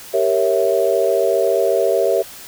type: chord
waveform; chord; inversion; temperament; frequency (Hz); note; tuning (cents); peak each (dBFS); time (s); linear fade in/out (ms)
sine; G diminished seventh; none; equal; 392 / 466.2 / 554.4 / 659.3; G4 / Bb4 / Db5 / Fb5; 0 / 0 / 0 / 0; -19; 0.13-2.23; 20
effects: white hiss -37 dBFS RMS until 2.47 s